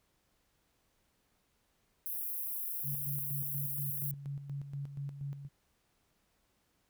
white high-pass noise, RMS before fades -38 dBFS, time 2.06-4.11 s, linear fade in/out 0 ms, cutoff 11000 Hz, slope 48 dB/octave
sine tone with tremolo, 140.5 Hz, C#3, 24 cents sharp, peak -36 dBFS, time 2.83-5.49 s, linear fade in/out 50 ms, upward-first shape square, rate 4.2 Hz, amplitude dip 60%
effects pink hiss -75 dBFS RMS until 6.89 s

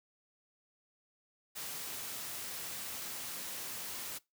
white noise, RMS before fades -42 dBFS, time 1.55-4.19 s, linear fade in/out 20 ms, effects noise-tail reverb RT60 0.2 s tail -21 dB re dry + high-pass 80 Hz 12 dB/octave

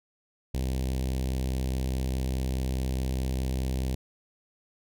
sawtooth tone with notch filter, 64.8 Hz, C2, 16 cents flat, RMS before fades -29 dBFS, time 0.54-3.95 s, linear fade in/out 5 ms, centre 1300 Hz, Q 0.52, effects none

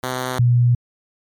5% pulse / sine tone pair in turn, 127.8 / 121.28 Hz, C3 / B2, -40 / -31 cents, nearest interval minor second, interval 91 cents, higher first, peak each -11 dBFS, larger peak neither, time 0.03-0.39 / 0.39-0.75 s, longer neither, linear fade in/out 5 ms, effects MP3 96 kbps

